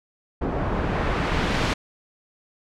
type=noise with low-pass filter sweep; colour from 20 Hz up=pink; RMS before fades=-24 dBFS; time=0.41-1.74 s; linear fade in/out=10 ms; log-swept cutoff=810 to 4400 Hz; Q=0.73; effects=none